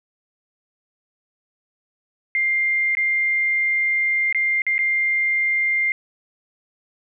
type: tone with dropouts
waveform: sine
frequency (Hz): 2100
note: C7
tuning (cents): +6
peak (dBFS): -17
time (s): 2.35-5.92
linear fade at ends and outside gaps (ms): 1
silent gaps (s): 2.951-2.97 / 4.326-4.347 / 4.619-4.666 / 4.781-4.79
effects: none